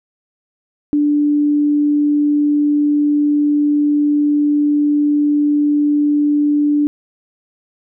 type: tone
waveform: sine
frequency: 293.7 Hz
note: D4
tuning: in tune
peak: -11 dBFS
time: 0.93-6.87 s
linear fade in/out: 0 ms
effects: none